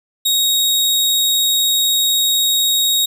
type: tone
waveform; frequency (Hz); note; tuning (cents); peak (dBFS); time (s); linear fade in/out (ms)
sawtooth; 3768; A#7; +18; -10; 0.25-3.06; 10
effects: none